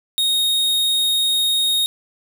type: tone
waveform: 45% pulse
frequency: 3729 Hz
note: A#7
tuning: in tune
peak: -16 dBFS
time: 0.18-1.86 s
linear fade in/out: 0 ms
effects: 9-bit